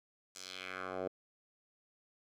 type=tone with band-pass filter sweep; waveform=10% pulse; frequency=93 Hz; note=F#2; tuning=9 cents sharp; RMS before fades=-43 dBFS; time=0.35-1.08 s; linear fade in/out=5 ms; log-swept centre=7000 to 520 Hz; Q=1.9; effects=none